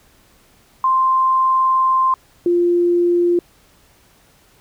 sine tone pair in turn, 1046.5 / 348.6 Hz, C6 / F4, 0 / -3 cents, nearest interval octave + perfect fifth, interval 1903 cents, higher first, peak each -12 dBFS, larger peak neither, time 0.84-2.14 / 2.46-3.39 s, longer first, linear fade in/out 2 ms, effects pink hiss -53 dBFS RMS until 4.6 s

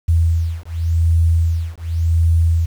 sine beating tone pair, 82.41 / 83.3 Hz, E2 / E2, 0 / +19 cents, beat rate 0.89 Hz, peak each -16 dBFS, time 0.08-2.66 s, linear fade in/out 10 ms, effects 7-bit

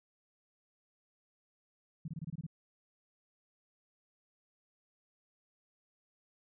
sine tone bursts, 159.7 Hz, D#3, 45 cents sharp, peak -37 dBFS, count 8, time 2.05-2.466 s, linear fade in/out 5 ms, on 31 ms, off 24 ms, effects none

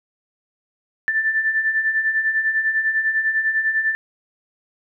sine beating tone pair, 1760 / 1770 Hz, A6 / A6, 0 / +10 cents, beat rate 10 Hz, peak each -25 / -18 dBFS, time 1.08-3.95 s, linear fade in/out 0 ms, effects none

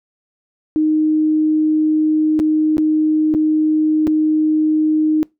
sine tone with dropouts, 309.7 Hz, D#4, 8 cents flat, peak -12 dBFS, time 0.76-5.23 s, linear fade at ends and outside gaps 0 ms, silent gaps 2.392-2.399 / 2.77-2.781 / 3.34-3.348 / 4.07-4.076 s, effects noise-tail reverb RT60 0.2 s tail -24 dB re dry

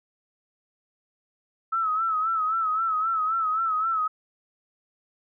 sine tone with vibrato, 1300 Hz, E6, 24 cents flat, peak -22 dBFS, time 1.72-4.08 s, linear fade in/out 10 ms, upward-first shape sine, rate 3.8 Hz, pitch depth 67 cents each way, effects none

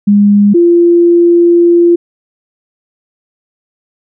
sine tone pair in turn, 204.1 / 344.3 Hz, G#3 / F4, -30 / -25 cents, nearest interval major sixth, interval 905 cents, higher second, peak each -3 dBFS, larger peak neither, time 0.07-0.54 / 0.54-1.96 s, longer second, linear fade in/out 10 ms, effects none

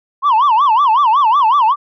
sine tone with vibrato, 1007 Hz, B5, 33 cents sharp, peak -6 dBFS, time 0.22-1.76 s, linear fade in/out 50 ms, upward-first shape sine, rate 5.4 Hz, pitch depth 270 cents each way, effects tanh soft clip ceiling -7 dBFS

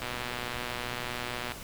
click train, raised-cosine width 0.3 ms, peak -18 dBFS, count 184, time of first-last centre 0.02-1.52 s, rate 122 Hz, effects pink hiss -43 dBFS RMS until 1.63 s

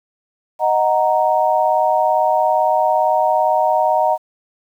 sine chord, D# minor, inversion none, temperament equal, 622.3 / 740 / 932.3 Hz, D#5 / F#5 / A#5, 0 / 0 / 0 cents, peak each -17 dBFS, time 0.59-4.18 s, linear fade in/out 50 ms, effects 8-bit

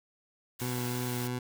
white noise, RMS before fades -41 dBFS, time 0.59-1.28 s, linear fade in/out 10 ms
20% pulse tone with vibrato, 123.47 Hz, B2, in tune, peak -27 dBFS, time 0.61-1.39 s, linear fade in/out 5 ms, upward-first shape triangle, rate 3 Hz, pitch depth 17 cents each way
effects none

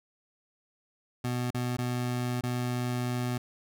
25% pulse tone with dropouts, 123.47 Hz, B2, in tune, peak -25 dBFS, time 1.24-3.38 s, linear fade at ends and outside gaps 5 ms, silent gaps 1.506-1.545 / 1.769-1.784 / 2.41-2.435 s, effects none

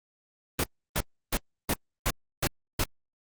pink noise bursts, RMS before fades -26 dBFS, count 7, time 0.59-2.839 s, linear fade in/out 2 ms, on 47 ms, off 320 ms, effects Opus 24 kbps

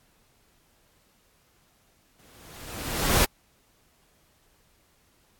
pink noise with exponential growth, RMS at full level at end -19 dBFS, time 2.19-3.25 s, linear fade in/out 5 ms, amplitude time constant 230 ms, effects pink hiss -64 dBFS RMS until 5.39 s + AAC 64 kbps

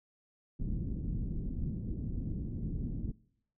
pink low-pass noise, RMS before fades -36 dBFS, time 0.59-3.12 s, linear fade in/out 10 ms, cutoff 270 Hz, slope 24 dB/octave, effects noise-tail reverb RT60 0.7 s tail -22 dB re dry

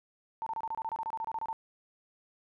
sine tone bursts, 897 Hz, A5, 33 cents sharp, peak -32 dBFS, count 16, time 0.42-1.529 s, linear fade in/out 0 ms, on 44 ms, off 27 ms, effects none

